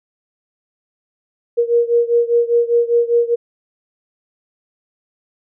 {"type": "beating tone pair", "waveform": "sine", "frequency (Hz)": [470.3, 475.3], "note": ["A#4", "A#4"], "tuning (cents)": [15, 34], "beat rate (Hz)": 5, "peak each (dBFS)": [-14, -16], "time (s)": [1.57, 3.36], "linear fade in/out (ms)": 20, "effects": []}